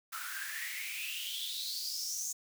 white noise with high-pass filter sweep, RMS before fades -39 dBFS, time 0.12-2.33 s, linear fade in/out 10 ms, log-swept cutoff 1300 to 6700 Hz, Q 8.7, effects none

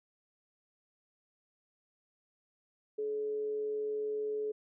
sine tone with amplitude modulation, 426.5 Hz, G#4, 46 cents sharp, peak -31 dBFS, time 2.98-4.52 s, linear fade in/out 10 ms, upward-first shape sine, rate 135 Hz, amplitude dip 25%, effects none

